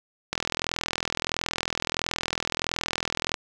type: click train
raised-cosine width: 0.2 ms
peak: -8 dBFS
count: 126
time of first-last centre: 0.33-3.342 s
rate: 41.5 Hz
effects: none